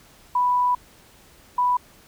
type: tone pair in turn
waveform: sine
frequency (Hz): 987.8 / 987.8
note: B5 / B5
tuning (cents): 0 / 0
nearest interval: unison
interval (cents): 0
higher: neither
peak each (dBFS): -17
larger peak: neither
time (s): 0.35-0.75 / 1.58-1.77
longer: first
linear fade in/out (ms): 5
effects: pink hiss -52 dBFS RMS until 2.07 s